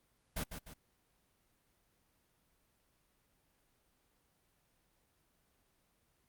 pink noise with echo, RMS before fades -37 dBFS, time 0.36-0.44 s, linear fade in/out 10 ms, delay 150 ms, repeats 2, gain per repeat -7 dB, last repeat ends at 0.74 s, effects pink hiss -75 dBFS RMS until 6.28 s + Opus 32 kbps

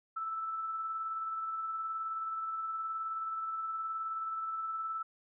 sine tone with tremolo, 1318.5 Hz, E6, in tune, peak -33 dBFS, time 0.16-5.03 s, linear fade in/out 10 ms, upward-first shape sine, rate 19 Hz, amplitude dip 30%, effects none

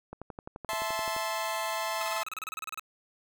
click train, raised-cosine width 1 ms, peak -26 dBFS, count 13, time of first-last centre 0.13-1.164 s, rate 11.6 Hz
sawtooth chord, A minor, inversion second, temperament equal with one note detuned, 659.3 / 871.9 / 1046.5 Hz, E5 / A5 / C6, 0 / -16 / 0 cents, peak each -31 dBFS, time 0.69-2.23 s, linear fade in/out 0 ms
25% pulse tone bursts, 1285 Hz, E6, 45 cents flat, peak -31 dBFS, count 16, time 2.01-2.795 s, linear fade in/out 0 ms, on 20 ms, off 31 ms
effects none

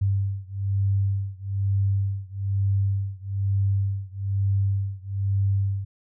sine beating tone pair, 98 / 99.1 Hz, G2 / G2, 0 / +19 cents, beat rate 1.1 Hz, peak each -24 / -25 dBFS, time 0.01-5.85 s, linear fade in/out 10 ms, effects none

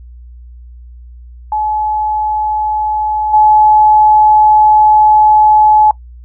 sine tone with level steps, 854 Hz, G#5, 48 cents sharp, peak -12 / -4 dBFS, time 1.52-5.91 s, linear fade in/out 2 ms, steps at 3.33 s, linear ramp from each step 10 ms, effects noise-tail reverb RT60 0.1 s tail -21 dB re dry + added 60 Hz sine -31 dBFS peak until 6.24 s

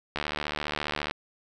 click train, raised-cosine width 0.3 ms, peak -13 dBFS, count 72, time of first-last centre 0.16-1.11 s, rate 74.7 Hz, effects none

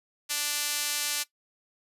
sawtooth tone with high-pass filter, 293.7 Hz, D4, in tune, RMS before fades -30 dBFS, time 0.29-1.24 s, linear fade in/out 20 ms, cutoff 3400 Hz, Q 0.51, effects noise-tail reverb RT60 0.1 s tail -17 dB re dry + resampled to 32000 Hz

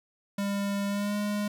square tone with pitch glide, 200.4 to 206.7 Hz, G3 to G#3, +38 to -8 cents, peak -28 dBFS, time 0.38-1.48 s, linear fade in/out 5 ms, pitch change +54 cents, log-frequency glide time 0.87-1.16 s, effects 10-bit

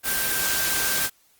sine tone in noise, 1568 Hz, G6, in tune, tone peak -30 dBFS, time 0.03-1.1 s, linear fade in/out 50 ms, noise white, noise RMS -24 dBFS, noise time 0.03-1.1 s, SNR -9 dB, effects white hiss -61 dBFS RMS until 1.39 s + Opus 24 kbps

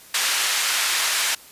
pink band-pass noise, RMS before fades -22 dBFS, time 0.14-1.35 s, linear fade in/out 5 ms, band 1600 to 11000 Hz, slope 12 dB/octave, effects white hiss -46 dBFS RMS until 1.51 s + resampled to 32000 Hz

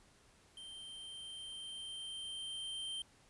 square tone with level ramp, 3136 Hz, G7, in tune, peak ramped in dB -49 to -40 dBFS, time 0.57-3.02 s, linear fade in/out 2 ms, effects pink hiss -66 dBFS RMS until 3.29 s + resampled to 24000 Hz

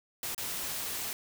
white noise with dropouts, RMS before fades -36 dBFS, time 0.23-1.13 s, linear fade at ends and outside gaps 1 ms, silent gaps 0.347-0.379 s, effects none

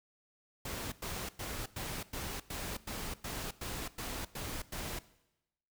pink noise bursts, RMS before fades -40 dBFS, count 12, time 0.65-4.99 s, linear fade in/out 5 ms, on 270 ms, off 100 ms, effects noise-tail reverb RT60 0.9 s tail -18 dB re dry

